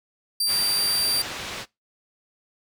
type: tone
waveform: sawtooth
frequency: 4699 Hz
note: D8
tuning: in tune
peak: -18 dBFS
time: 0.4-1.22 s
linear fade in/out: 5 ms
type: low-pass noise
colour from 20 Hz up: white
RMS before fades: -34 dBFS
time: 0.46-1.66 s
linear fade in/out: 50 ms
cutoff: 4100 Hz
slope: 12 dB/octave
effects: noise-tail reverb RT60 0.2 s tail -22 dB re dry